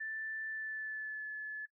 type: tone with pitch glide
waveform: sine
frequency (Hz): 1764 to 1722.7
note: A6 to A6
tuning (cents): +4 to -37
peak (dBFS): -38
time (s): 0-1.66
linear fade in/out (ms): 10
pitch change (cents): -41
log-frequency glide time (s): 0.48-1.28
effects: noise-tail reverb RT60 0.1 s tail -19 dB re dry